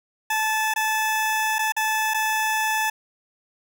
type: tone with dropouts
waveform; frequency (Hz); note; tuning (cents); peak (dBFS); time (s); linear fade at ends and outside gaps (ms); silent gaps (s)
20% pulse; 871; A5; -18; -16; 0.3-2.9; 5; 0.739-0.76 / 1.585-1.59 / 1.722-1.765 / 2.138-2.143
effects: none